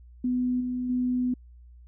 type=tone with level steps; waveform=sine; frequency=249.7 Hz; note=B3; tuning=19 cents sharp; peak=-23 / -27 / -23 dBFS; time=0.24-1.34 s; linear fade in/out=5 ms; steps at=0.6 / 0.89 s; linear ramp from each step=10 ms; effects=added 60 Hz sine -47 dBFS peak until 1.87 s